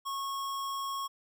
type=tone; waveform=square; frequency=1096 Hz; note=C#6; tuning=20 cents flat; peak=-34 dBFS; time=0.05-1.08 s; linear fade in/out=20 ms; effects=none